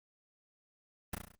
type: noise with echo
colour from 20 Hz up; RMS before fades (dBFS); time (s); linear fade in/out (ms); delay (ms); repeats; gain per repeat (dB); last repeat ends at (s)
pink; -36; 1.13-1.15; 5; 34; 6; -4; 1.354
effects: Opus 32 kbps